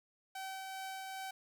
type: tone with tremolo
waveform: sawtooth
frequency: 767 Hz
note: G5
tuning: 38 cents flat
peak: -37 dBFS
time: 0.35-1.31 s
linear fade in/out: 5 ms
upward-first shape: triangle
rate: 2.5 Hz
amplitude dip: 25%
effects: none